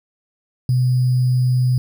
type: tone with sample-and-hold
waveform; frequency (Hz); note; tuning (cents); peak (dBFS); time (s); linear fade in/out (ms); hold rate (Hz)
sine; 126.3; B2; +39; -13; 0.69-1.78; 2; 4900
effects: none